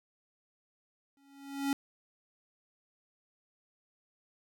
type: tone with exponential growth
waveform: square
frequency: 277.7 Hz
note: C#4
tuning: 3 cents sharp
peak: -27 dBFS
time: 1.17-1.73 s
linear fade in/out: 1 ms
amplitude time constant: 120 ms
effects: none